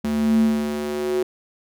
square tone with high-pass filter sweep, 73.9 Hz, D2, 11 cents sharp, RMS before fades -21 dBFS, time 0.04-1.23 s, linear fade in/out 5 ms, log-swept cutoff 180 to 370 Hz, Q 7.5, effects none

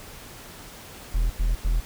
triangle tone bursts, 40.92 Hz, E1, 12 cents flat, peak -17 dBFS, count 3, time 1.14-1.804 s, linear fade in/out 10 ms, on 160 ms, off 92 ms, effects pink hiss -43 dBFS RMS until 1.85 s

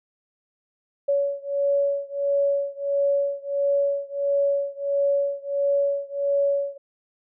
sine beating tone pair, 562 / 563.5 Hz, C#5 / C#5, +24 / +28 cents, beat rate 1.5 Hz, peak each -23 / -24 dBFS, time 1.08-6.78 s, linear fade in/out 10 ms, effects none

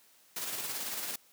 white noise with tremolo, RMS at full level -36 dBFS, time 0.36-1.16 s, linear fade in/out 5 ms, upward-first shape square, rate 18 Hz, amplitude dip 30%, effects white hiss -63 dBFS RMS until 1.32 s + high-pass 150 Hz 12 dB/octave

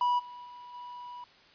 triangle tone with level steps, 978 Hz, B5, 17 cents flat, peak -22 / -41 / -43 / -39 dBFS, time 0.01-1.24 s, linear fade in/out 2 ms, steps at 0.18 / 0.44 / 0.73 s, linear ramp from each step 20 ms, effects white hiss -58 dBFS RMS until 1.54 s + resampled to 11025 Hz

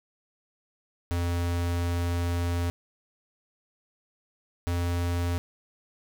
square tone pair in turn, 86.6 / 86.95 Hz, F2 / F2, -14 / -7 cents, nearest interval unison, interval 7 cents, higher second, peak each -26 dBFS, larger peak neither, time 1.11-2.7 / 4.67-5.38 s, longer first, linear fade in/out 0 ms, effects none

